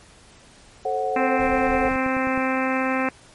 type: chord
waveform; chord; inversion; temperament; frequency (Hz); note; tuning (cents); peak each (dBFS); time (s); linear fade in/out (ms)
sine; F# diminished; first; equal with one note detuned; 440 / 533 / 740; A4 / C5 / F#5; 0 / +32 / 0; -27 / -27 / -24; 0.85-1.89; 5
type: harmonic tone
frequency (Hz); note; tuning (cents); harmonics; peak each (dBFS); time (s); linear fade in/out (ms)
261.6; C4; 0; 1 / 2 / 3 / 4 / 5 / 6 / 7 / 8 / 9 / 10; -24 / -27 / -29 / -30 / -31 / -32 / -32 / -33 / -34 / -34; 1.16-3.09; 2
type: noise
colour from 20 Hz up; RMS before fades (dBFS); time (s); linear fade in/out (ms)
brown; -34; 1.39-1.96; 5
type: click train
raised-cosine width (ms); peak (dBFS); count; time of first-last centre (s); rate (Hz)
3; -22; 7; 1.75-2.376; 9.58
effects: pink hiss -50 dBFS RMS until 3.34 s + MP3 48 kbps